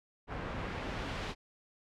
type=noise with low-pass filter sweep; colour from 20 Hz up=pink; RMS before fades=-39 dBFS; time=0.27-1.35 s; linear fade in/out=50 ms; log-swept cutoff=1600 to 4000 Hz; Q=0.8; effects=none